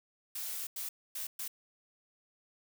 blue noise bursts at uneven times, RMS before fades -39 dBFS, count 4, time 0.35-0.67 / 0.76-0.89 / 1.15-1.27 / 1.39-1.48 s, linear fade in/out 5 ms, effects none

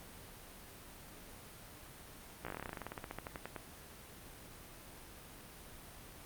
slowing click train, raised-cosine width 0.5 ms, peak -26 dBFS, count 24, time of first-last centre 2.45-3.563 s, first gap 16 ms, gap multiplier 1.09, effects pink hiss -53 dBFS RMS until 6.25 s + Opus 32 kbps

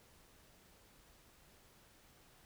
silence, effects pink hiss -65 dBFS RMS until 2.45 s

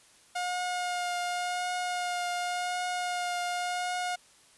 sawtooth tone with vibrato, 715 Hz, F5, 41 cents sharp, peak -26 dBFS, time 0.35-4.16 s, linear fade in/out 10 ms, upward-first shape triangle, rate 0.9 Hz, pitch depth 17 cents each way, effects white hiss -59 dBFS RMS until 4.57 s + resampled to 24000 Hz

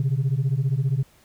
sine beating tone pair, 127.1 / 142.1 Hz, C3 / C#3, -50 / +43 cents, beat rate 15 Hz, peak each -21 dBFS, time 0-1.03 s, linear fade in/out 2 ms, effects tanh soft clip ceiling -16 dBFS + pink hiss -57 dBFS RMS until 1.24 s

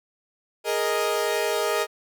sawtooth chord, Ab suspended second, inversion none, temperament equal, 415.3 / 466.2 / 622.3 Hz, Ab4 / Bb4 / Eb5, 0 / 0 / 0 cents, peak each -23 dBFS, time 0.64-1.87 s, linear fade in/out 50 ms, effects none

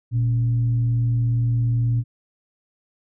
sine tone with frequency modulation, 118.4 Hz, A#2, 27 cents sharp, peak -17 dBFS, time 0.11-2.04 s, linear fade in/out 50 ms, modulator 159 Hz, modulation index 0.22, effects none

